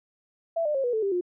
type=tone with pitch steps; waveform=sine; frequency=665 / 599.3 / 540.1 / 486.8 / 438.7 / 395.4 / 356.4 Hz; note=E5 / D5 / C#5 / B4 / A4 / G4 / F4; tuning=+15 / +35 / -45 / -25 / -5 / +15 / +35 cents; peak=-23 dBFS; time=0.56-1.211 s; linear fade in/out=10 ms; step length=93 ms; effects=none